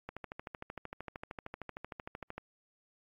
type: click train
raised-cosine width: 0.5 ms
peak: -26 dBFS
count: 31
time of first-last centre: 0.09-2.38 s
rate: 13.1 Hz
effects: AAC 48 kbps